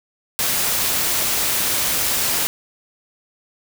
white noise, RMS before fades -20 dBFS, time 0.39-2.47 s, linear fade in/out 0 ms, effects none

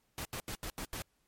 pink noise bursts at uneven times, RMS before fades -40 dBFS, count 6, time 0.18-0.25 / 0.33-0.4 / 0.48-0.55 / 0.63-0.7 / 0.78-0.85 / 0.93-1.02 s, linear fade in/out 0 ms, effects pink hiss -75 dBFS RMS until 1.27 s + MP3 64 kbps

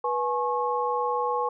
sine tone cluster, 488.7 / 846 / 1089 Hz, B4 / G#5 / C#6, -18 / +32 / -31 cents, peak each -28 dBFS, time 0.04-1.49 s, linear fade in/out 5 ms, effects none

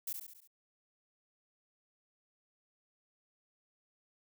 violet noise with echo, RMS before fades -38 dBFS, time 0.07-0.13 s, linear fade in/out 5 ms, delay 69 ms, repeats 5, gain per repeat -5 dB, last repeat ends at 0.475 s, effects none

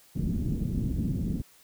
white low-pass noise, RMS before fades -29 dBFS, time 0.15-1.42 s, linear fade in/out 10 ms, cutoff 230 Hz, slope 24 dB/octave, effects white hiss -58 dBFS RMS until 1.63 s

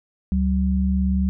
sine tone pair together, 71.17 / 190 Hz, C#2 / F#3, +46 / +46 cents, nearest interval octave + perfect fourth, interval 1700 cents, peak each -20 dBFS, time 0.32-1.29 s, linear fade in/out 0 ms, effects none

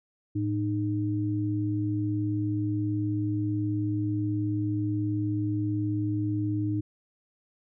sine tone pair together, 108.4 / 306.6 Hz, A2 / D#4, -25 / -25 cents, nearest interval octave + tritone, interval 1800 cents, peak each -28 dBFS, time 0.35-6.81 s, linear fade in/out 10 ms, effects none

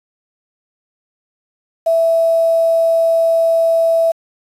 sine tone with quantisation, 660 Hz, E5, 2 cents sharp, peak -10 dBFS, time 1.86-4.12 s, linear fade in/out 10 ms, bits 6, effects resampled to 32000 Hz

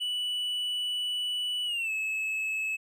triangle tone with pitch glide, 2960 to 2592 Hz, F#7 to E7, 0 to -30 cents, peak -27 dBFS, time 0-2.77 s, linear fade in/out 20 ms, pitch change -230 cents, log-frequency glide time 1.65-1.91 s, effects none

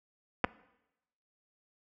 clicks, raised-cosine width 0.5 ms, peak -11 dBFS, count 2, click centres 0.442 / 0.446 s, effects noise-tail reverb RT60 0.9 s tail -21 dB re dry + high-pass 60 Hz 12 dB/octave

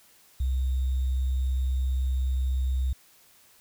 sine tone with sample-and-hold, 64.8 Hz, C2, 16 cents flat, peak -23 dBFS, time 0.4-2.93 s, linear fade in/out 5 ms, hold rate 3675 Hz, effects white hiss -58 dBFS RMS until 3.6 s

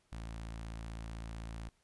sawtooth tone with notch filter, 55.8 Hz, A1, 25 cents sharp, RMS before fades -44 dBFS, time 0.12-1.69 s, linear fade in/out 5 ms, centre 420 Hz, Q 1.7, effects pink hiss -74 dBFS RMS until 1.83 s + resampled to 24000 Hz

